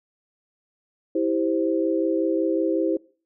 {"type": "chord", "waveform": "sine", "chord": "C major", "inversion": "first", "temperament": "just", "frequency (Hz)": [327, 392.4, 523.3], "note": ["E4", "G4", "C5"], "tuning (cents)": [-14, 2, 0], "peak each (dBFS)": [-22, -26, -26], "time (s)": [1.15, 2.97], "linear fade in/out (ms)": 5, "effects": ["noise-tail reverb RT60 0.4 s tail -22 dB re dry"]}